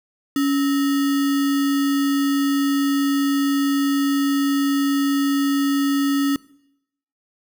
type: tone with sample-and-hold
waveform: sine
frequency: 279.7 Hz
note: C#4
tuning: 16 cents sharp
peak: -16 dBFS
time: 0.36-6.36 s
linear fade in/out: 2 ms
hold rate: 1575 Hz
effects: noise-tail reverb RT60 0.8 s tail -22 dB re dry